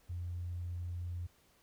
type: tone with tanh clipping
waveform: triangle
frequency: 87.6 Hz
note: F2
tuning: 6 cents sharp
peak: -37 dBFS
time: 0.09-1.27 s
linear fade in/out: 10 ms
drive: 4 dB
effects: pink hiss -68 dBFS RMS until 1.62 s